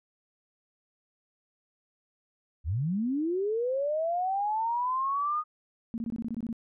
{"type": "linear sweep", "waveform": "sine", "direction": "up", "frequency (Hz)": [65.2, 1242], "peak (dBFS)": -26, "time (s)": [2.64, 5.44], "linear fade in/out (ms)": 50}
{"type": "tone bursts", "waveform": "sine", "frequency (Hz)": 230, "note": "A#3", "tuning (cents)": -23, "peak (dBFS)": -30, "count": 10, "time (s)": [5.94, 6.528], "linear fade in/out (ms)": 0, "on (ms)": 39, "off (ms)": 22}
{"effects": []}